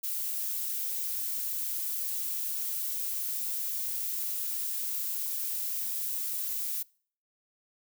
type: noise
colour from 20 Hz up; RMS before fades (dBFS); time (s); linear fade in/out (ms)
violet; -33; 0.03-6.83; 10
effects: noise-tail reverb RT60 0.5 s tail -25 dB re dry